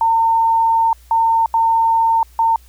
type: tone bursts at uneven times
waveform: sine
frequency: 908 Hz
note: A#5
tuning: 46 cents flat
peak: -11 dBFS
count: 4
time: 0.01-0.93 / 1.11-1.46 / 1.54-2.23 / 2.39-2.56 s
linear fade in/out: 2 ms
effects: added 60 Hz sine -43 dBFS peak until 2.68 s + white hiss -52 dBFS RMS until 2.68 s